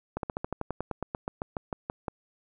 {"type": "slowing click train", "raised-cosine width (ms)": 1, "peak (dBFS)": -17, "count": 18, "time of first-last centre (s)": [0.17, 2.082], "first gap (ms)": 62, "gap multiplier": 1.07, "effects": []}